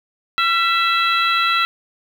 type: harmonic tone with a mistuned harmonic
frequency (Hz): 659.3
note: E5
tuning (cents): 0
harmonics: 2 / 3 / 4 / 5 / 6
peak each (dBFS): -17 / -24 / -22 / -25 / -23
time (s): 0.38-1.65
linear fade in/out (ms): 0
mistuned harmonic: 2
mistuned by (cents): +51
effects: 7-bit